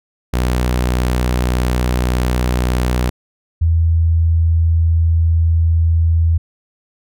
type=tone pair in turn; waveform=sawtooth / sine; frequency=61.74 / 82.41 Hz; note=B1 / E2; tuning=0 / 0 cents; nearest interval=perfect fourth; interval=500 cents; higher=second; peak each=-10 dBFS; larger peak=neither; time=0.33-3.1 / 3.61-6.38 s; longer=neither; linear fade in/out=10 ms; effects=none